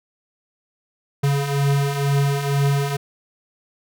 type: beating tone pair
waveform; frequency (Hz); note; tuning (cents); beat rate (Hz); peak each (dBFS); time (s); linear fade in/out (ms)
square; 139 / 141.1; C#3 / C#3; +5 / +31; 2.1; -25 / -19; 1.23-2.97; 10
effects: none